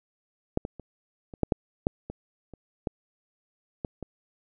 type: clicks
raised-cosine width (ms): 2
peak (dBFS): -10 / -19 / -27 / -28 / -9 / -8 / -9 / -22 / -30 / -14 / -17 / -22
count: 12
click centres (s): 0.574 / 0.651 / 0.797 / 1.338 / 1.433 / 1.522 / 1.869 / 2.1 / 2.537 / 2.872 / 3.848 / 4.027
effects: none